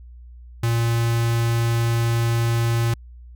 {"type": "tone with notch filter", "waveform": "square", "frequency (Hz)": 116.4, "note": "A#2", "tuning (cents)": -2, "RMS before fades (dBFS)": -20, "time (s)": [0.63, 2.94], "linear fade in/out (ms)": 5, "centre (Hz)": 490, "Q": 1.5, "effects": ["added 60 Hz sine -39 dBFS peak until 3.35 s"]}